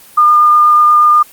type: tone with vibrato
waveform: sine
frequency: 1210 Hz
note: D#6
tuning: 49 cents flat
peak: -4 dBFS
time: 0.17-1.23 s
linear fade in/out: 10 ms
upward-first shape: triangle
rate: 8.3 Hz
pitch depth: 10 cents each way
effects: white hiss -39 dBFS RMS until 1.32 s + Opus 24 kbps